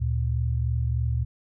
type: tone pair together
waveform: sine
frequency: 73.7 / 116.99 Hz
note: D2 / A#2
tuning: +7 / +7 cents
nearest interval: minor sixth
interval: 800 cents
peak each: -25 dBFS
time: 0-1.25 s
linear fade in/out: 20 ms
effects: none